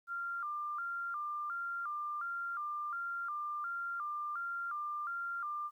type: tone with vibrato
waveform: sine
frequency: 1286 Hz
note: E6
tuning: 43 cents flat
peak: -36 dBFS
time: 0.07-5.71 s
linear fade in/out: 50 ms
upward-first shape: square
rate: 1.4 Hz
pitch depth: 130 cents each way
effects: 12-bit